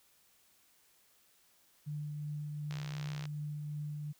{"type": "tone with tremolo", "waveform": "sine", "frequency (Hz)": 148.7, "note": "D3", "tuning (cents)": 22, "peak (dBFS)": -36, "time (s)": [1.86, 4.13], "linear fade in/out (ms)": 20, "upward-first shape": "triangle", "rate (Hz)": 2.7, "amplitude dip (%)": 25}
{"type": "click train", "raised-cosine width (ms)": 0.2, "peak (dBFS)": -28, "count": 37, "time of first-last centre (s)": [2.71, 3.255], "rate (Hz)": 66.1}
{"effects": ["white hiss -68 dBFS RMS until 4.19 s"]}